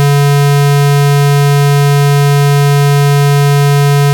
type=tone; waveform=square; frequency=142.5 Hz; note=C#3; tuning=48 cents sharp; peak=-6 dBFS; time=0-4.13 s; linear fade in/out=0 ms; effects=none